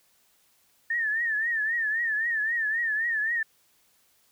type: tone with vibrato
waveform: sine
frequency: 1797 Hz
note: A6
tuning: 36 cents sharp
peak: -24 dBFS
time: 0.9-3.43 s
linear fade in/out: 5 ms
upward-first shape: triangle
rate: 3.8 Hz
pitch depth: 120 cents each way
effects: white hiss -65 dBFS RMS until 4.31 s